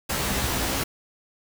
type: noise with comb filter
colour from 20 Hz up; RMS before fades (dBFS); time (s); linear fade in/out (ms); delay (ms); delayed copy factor
pink; -26; 0.09-0.84; 10; 15; +0.75
effects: none